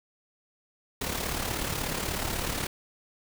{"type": "noise with amplitude modulation", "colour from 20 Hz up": "pink", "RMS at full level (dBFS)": -29, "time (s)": [1.01, 2.67], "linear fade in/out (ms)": 5, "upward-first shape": "sine", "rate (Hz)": 36.4, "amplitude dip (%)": 55, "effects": []}